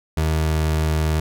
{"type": "tone with pitch glide", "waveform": "30% pulse", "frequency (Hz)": [78.7, 78.02], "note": ["D#2", "D#2"], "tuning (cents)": [20, 5], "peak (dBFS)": -15, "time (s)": [0.17, 1.2], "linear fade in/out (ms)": 5, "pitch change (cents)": -15, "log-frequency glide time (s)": [0.34, 0.65], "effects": []}